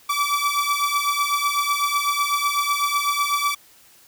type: beating tone pair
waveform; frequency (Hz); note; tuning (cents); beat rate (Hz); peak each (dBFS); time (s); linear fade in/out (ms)
sawtooth; 1151 / 1159; D6 / D6; -35 / -23; 8; -19; 0.09-3.55; 10
effects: white hiss -52 dBFS RMS until 4.07 s